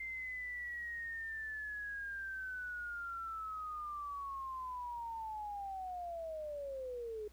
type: linear sweep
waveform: sine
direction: down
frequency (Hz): 2093 to 414.7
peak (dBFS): -40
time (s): 0-7.28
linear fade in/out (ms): 5
effects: added 60 Hz sine -59 dBFS peak until 7.32 s + pink hiss -68 dBFS RMS until 7.32 s